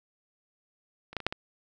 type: clicks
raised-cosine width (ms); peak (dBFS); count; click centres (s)
0.3; -28 / -15 / -24 / -9 / -18; 5; 1.13 / 1.167 / 1.203 / 1.266 / 1.325
effects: none